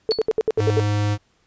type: tone bursts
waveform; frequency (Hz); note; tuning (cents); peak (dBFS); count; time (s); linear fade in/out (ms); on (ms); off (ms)
sine; 440; A4; 0; -15; 8; 0.09-0.798; 0; 29; 68
type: tone with exponential decay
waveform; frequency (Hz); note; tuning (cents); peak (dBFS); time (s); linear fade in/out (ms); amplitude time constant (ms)
sine; 4430; C#8; -2; -18; 0.11-0.26; 0; 32
type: tone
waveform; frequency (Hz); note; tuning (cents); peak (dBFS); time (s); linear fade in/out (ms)
square; 103.83; G#2; 0; -19; 0.57-1.18; 50
effects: pink hiss -63 dBFS RMS until 1.46 s + resampled to 16000 Hz